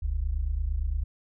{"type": "tone pair together", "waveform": "sine", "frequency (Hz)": [42.22, 71], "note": ["E1", "C#2"], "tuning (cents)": [42, 42], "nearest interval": "major sixth", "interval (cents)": 900, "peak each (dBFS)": -28, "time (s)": [0.02, 1.04], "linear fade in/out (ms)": 10, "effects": []}